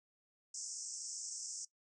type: band-pass noise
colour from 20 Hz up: pink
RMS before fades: -45 dBFS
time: 0.54-1.65 s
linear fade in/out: 5 ms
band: 5300 to 8300 Hz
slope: 96 dB/octave
effects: noise-tail reverb RT60 0.1 s tail -18 dB re dry